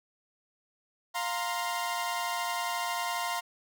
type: chord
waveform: sawtooth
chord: F suspended fourth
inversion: none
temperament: equal with one note detuned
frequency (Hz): 701.7 / 932.3 / 1046.5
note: F5 / Bb5 / C6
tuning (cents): +8 / 0 / 0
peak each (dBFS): -31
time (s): 1.14-3.41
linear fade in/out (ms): 20
effects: none